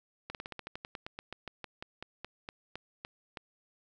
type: slowing click train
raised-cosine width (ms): 0.3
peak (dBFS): -24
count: 22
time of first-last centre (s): 0.3-3.372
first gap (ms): 48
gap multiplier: 1.1
effects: none